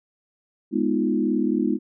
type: chord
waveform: sine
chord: F half-diminished seventh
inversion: first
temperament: equal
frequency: 207.7 / 246.9 / 311.1 / 349.2 Hz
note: Ab3 / Cb4 / Eb4 / F4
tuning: 0 / 0 / 0 / 0 cents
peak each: -25 / -24 / -24 / -27 dBFS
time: 0.71-1.79 s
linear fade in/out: 50 ms
effects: none